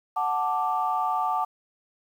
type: chord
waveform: sine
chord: D major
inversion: first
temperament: equal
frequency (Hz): 740 / 880 / 1174.7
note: F#5 / A5 / D6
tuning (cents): 0 / 0 / 0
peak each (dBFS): -27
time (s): 0.16-1.45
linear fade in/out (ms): 10
effects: tanh soft clip ceiling -13 dBFS + 9-bit